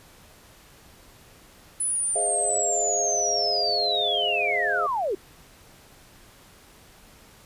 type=linear sweep; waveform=sine; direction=down; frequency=10080 to 346.8 Hz; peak=-23 dBFS; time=1.8-5.15 s; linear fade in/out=5 ms
type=chord; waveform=sine; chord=F minor seventh; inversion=first; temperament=equal; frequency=415.3 / 523.3 / 622.3 / 698.5 Hz; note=Ab4 / C5 / Eb5 / F5; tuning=0 / 0 / 0 / 0 cents; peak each=-32 / -34 / -31 / -28 dBFS; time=2.15-4.87 s; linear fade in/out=10 ms
effects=pink hiss -52 dBFS RMS until 7.45 s + resampled to 32000 Hz